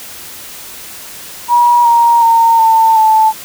sine tone with pitch steps, 959 / 937.6 / 916.8 / 896.3 / 876.4 Hz, A#5 / A#5 / A#5 / A5 / A5, +49 / +10 / -29 / +32 / -7 cents, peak -5 dBFS, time 1.48-3.33 s, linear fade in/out 50 ms, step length 370 ms, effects white hiss -30 dBFS RMS until 3.44 s

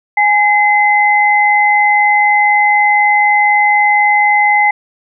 sine tone pair together, 832 / 2051 Hz, G#5 / C7, +3 / -35 cents, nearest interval octave + major third, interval 1562 cents, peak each -10 / -10 dBFS, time 0.17-4.71 s, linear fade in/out 5 ms, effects none

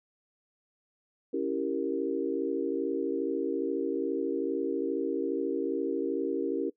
sine chord, C# diminished seventh, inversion none, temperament equal, 277.2 / 329.6 / 392 / 466.2 Hz, C#4 / E4 / G4 / Bb4, 0 / 0 / 0 / 0 cents, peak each -33 dBFS, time 1.33-6.7 s, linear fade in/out 10 ms, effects noise-tail reverb RT60 0.1 s tail -19 dB re dry

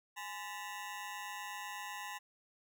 20% pulse ring-modulated tone, 928 Hz, A#5, 8 cents flat, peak -34 dBFS, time 0.16-2.19 s, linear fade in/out 20 ms, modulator 96 Hz, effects none

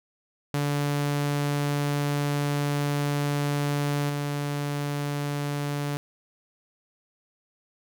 sawtooth tone with level steps, 144.5 Hz, D3, 28 cents flat, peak -20 / -23 dBFS, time 0.54-5.97 s, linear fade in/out 0 ms, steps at 4.09 s, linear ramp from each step 10 ms, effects none

